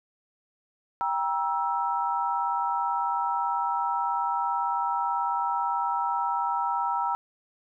sine chord, E diminished, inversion first, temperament just, 791.1 / 949.3 / 1318.5 Hz, G5 / Bb5 / E6, +16 / +31 / 0 cents, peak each -30 / -27 / -30 dBFS, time 1.01-7.15 s, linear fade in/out 0 ms, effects none

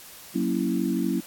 sine chord, F# dominant seventh, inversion none, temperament equal, 185 / 233.1 / 277.2 / 329.6 Hz, F#3 / A#3 / C#4 / E4, 0 / 0 / 0 / 0 cents, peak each -28 dBFS, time 0.34-1.21 s, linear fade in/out 20 ms, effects white hiss -45 dBFS RMS until 1.26 s + AAC 64 kbps

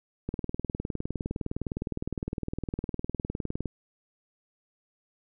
click train, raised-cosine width 3 ms, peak -18 dBFS, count 67, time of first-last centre 0.29-3.657 s, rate 19.6 Hz, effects none

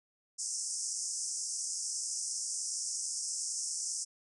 pink band-pass noise, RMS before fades -37 dBFS, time 0.38-4.05 s, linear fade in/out 20 ms, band 5200 to 9400 Hz, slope 96 dB/octave, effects none

